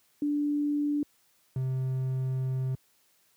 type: tone pair in turn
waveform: sine / triangle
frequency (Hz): 292.4 / 130.58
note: D4 / C3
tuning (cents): -7 / -3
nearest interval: octave + major second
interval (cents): 1396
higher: first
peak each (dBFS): -25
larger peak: neither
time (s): 0.22-1.03 / 1.56-2.75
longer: second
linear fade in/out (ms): 2
effects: white hiss -67 dBFS RMS until 3.36 s + high-pass 60 Hz 12 dB/octave